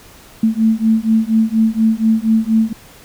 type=beating tone pair; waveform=sine; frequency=220 / 224.2 Hz; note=A3 / A3; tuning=0 / +33 cents; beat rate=4.2 Hz; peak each=-14 dBFS; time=0.43-2.73 s; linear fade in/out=5 ms; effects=pink hiss -42 dBFS RMS until 3.04 s